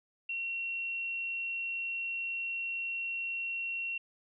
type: tone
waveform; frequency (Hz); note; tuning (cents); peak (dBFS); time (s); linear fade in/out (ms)
sine; 2731; F7; -39; -33; 0.29-3.98; 5
effects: none